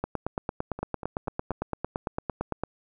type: two click trains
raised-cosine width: 1 ms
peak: -22 / -14 dBFS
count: 4 / 24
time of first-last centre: 0.79-1.516 / 0.04-2.636 s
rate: 4.13 / 8.86 Hz
effects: none